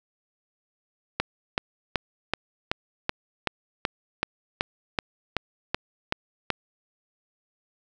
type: click train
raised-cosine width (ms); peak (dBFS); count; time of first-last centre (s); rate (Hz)
0.3; -7; 15; 1.2-6.503; 2.64
effects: none